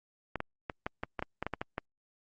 clicks, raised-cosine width 0.5 ms, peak -18 dBFS, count 12, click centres 0.357 / 0.404 / 0.698 / 0.865 / 1.035 / 1.193 / 1.225 / 1.426 / 1.466 / 1.537 / 1.615 / 1.781 s, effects Opus 48 kbps

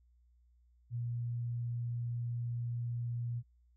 sine tone, 119.3 Hz, A#2, 41 cents sharp, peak -34 dBFS, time 0.9-3.43 s, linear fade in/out 50 ms, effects added 60 Hz sine -64 dBFS peak until 3.76 s

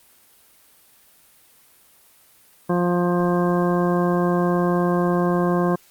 harmonic tone, 176.2 Hz, F3, 16 cents sharp, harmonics 1 / 2 / 3 / 4 / 5 / 6 / 7 / 9, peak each -20 / -22 / -26 / -28 / -37 / -27 / -39 / -35 dBFS, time 2.69-5.76 s, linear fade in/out 10 ms, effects white hiss -54 dBFS RMS until 5.9 s + Opus 32 kbps

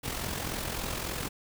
pink noise with amplitude modulation, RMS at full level -32 dBFS, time 0.03-1.29 s, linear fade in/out 20 ms, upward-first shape sine, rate 43.5 Hz, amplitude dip 55%, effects none

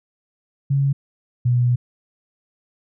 sine tone pair in turn, 138.59 / 122.55 Hz, C#3 / B2, 0 / -13 cents, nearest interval major second, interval 213 cents, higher first, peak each -15 / -14 dBFS, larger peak second, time 0.7-0.93 / 1.45-1.76 s, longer second, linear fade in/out 10 ms, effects none

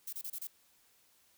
violet noise bursts, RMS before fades -41 dBFS, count 5, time 0.07-0.472 s, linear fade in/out 5 ms, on 58 ms, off 28 ms, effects white hiss -68 dBFS RMS until 1.37 s

